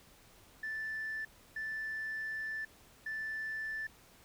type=tone bursts at uneven times; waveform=sine; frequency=1760 Hz; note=A6; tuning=in tune; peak=-35 dBFS; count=3; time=0.63-1.25 / 1.56-2.65 / 3.06-3.87 s; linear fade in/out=5 ms; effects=tanh soft clip ceiling -33 dBFS + pink hiss -61 dBFS RMS until 4.24 s